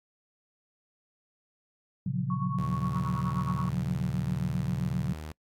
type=chord; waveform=sine; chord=Gb major seventh; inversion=first; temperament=equal with one note detuned; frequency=116.54 / 138.59 / 177.46 / 185 Hz; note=Bb2 / Db3 / F3 / Gb3; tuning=0 / 0 / +28 / 0 cents; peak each=-35 / -31 / -33 / -34 dBFS; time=2.06-5.13 s; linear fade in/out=5 ms
type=tone with tremolo; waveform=sine; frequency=1108.7 Hz; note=C#6; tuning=in tune; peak=-32 dBFS; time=2.3-3.69 s; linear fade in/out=2 ms; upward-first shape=triangle; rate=9.4 Hz; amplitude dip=75%
type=tone with pitch glide; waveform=sawtooth; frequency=77.78 to 77.29 Hz; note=D#2 to D#2; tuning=0 to -11 cents; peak=-34 dBFS; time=2.58-5.32 s; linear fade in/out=5 ms; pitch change=-11 cents; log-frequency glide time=4.52-4.95 s
effects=noise-tail reverb RT60 0.1 s tail -26 dB re dry + AAC 48 kbps